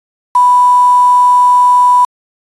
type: tone with quantisation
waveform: sine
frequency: 987.8 Hz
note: B5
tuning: in tune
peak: -4 dBFS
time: 0.35-2.05 s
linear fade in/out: 5 ms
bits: 4
effects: resampled to 24000 Hz